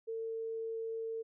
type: tone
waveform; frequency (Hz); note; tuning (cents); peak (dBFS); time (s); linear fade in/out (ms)
sine; 450.7; A4; +42; -36; 0.07-1.23; 20
effects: none

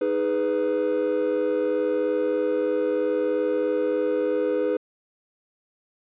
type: chord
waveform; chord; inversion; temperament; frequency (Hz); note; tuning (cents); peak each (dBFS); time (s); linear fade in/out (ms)
triangle; G# minor; second; just; 311.5 / 415.3 / 498.4; D#4 / G#4 / B4; +2 / 0 / +16; -25 / -23 / -21; 0.01-4.77; 5
effects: tanh soft clip ceiling -14 dBFS + resampled to 8000 Hz

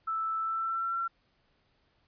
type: tone with pitch glide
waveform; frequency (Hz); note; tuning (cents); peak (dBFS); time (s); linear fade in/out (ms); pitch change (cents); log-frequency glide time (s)
sine; 1318.5 to 1357.9; E6 to F6; 0 to -49; -29; 0.07-1.08; 10; +51; 0.39-0.96
effects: pink hiss -71 dBFS RMS until 2.07 s + resampled to 11025 Hz

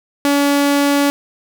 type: tone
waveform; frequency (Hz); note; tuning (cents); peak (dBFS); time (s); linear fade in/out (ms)
sawtooth; 284.3; C#4; +44; -8; 0.25-1.1; 0
effects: 7-bit

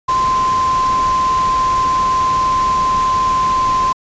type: tone in noise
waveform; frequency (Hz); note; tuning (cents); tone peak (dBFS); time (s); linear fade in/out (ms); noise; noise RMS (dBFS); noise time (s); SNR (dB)
sine; 1038; C6; -14; -12; 0.08-3.93; 10; pink; -26; 0.08-3.93; +11
effects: resampled to 16000 Hz

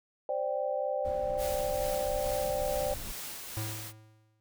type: chord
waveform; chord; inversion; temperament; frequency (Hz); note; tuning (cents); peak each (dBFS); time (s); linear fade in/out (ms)
sine; C suspended second; none; equal; 523.3 / 587.3 / 784; C5 / D5 / G5; 0 / 0 / 0; -33 / -32 / -36; 0.29-2.94; 2
type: noise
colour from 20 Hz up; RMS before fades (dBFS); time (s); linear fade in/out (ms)
brown; -41; 1.04-3.13; 20
type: noise with tremolo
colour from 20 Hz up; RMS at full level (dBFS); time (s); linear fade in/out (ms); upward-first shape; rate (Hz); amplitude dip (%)
white; -40; 1.37-3.93; 50; sine; 2.3; 30
type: tone with exponential decay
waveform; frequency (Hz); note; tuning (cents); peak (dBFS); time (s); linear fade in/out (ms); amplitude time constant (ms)
square; 108.8; A2; -19; -32; 3.57-4.4; 0; 180
effects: none

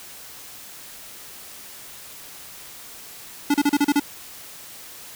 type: tone bursts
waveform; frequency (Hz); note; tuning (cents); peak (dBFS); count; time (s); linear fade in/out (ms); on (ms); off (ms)
square; 288.5; D4; -31; -16; 7; 3.5-3.998; 5; 42; 34
effects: white hiss -41 dBFS RMS until 5.15 s

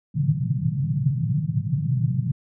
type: band-pass noise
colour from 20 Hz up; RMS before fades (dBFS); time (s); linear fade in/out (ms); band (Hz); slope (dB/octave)
pink; -23; 0.14-2.32; 5; 120 to 160; 48
effects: none

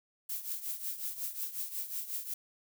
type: noise with tremolo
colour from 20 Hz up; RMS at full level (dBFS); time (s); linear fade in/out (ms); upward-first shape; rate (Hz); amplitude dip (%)
violet; -35; 0.29-2.34; 5; triangle; 5.5; 80
effects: none

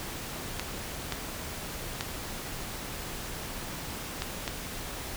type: clicks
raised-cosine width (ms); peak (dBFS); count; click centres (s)
0.2; -13; 5; 0.596 / 1.123 / 2.009 / 4.221 / 4.478
effects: pink hiss -38 dBFS RMS until 5.16 s

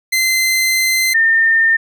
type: tone pair in turn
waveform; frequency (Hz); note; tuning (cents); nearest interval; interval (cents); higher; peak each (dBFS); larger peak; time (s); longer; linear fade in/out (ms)
sawtooth / sine; 2068 / 1811.3; C7 / A6; -21 / +50; major second; 229; first; -9; neither; 0.12-1.14 / 1.14-1.77; first; 10
effects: none

